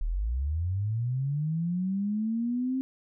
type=linear sweep; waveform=sine; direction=up; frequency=34.65 to 265.6 Hz; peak=-26 dBFS; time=0.01-2.81 s; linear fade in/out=0 ms; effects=none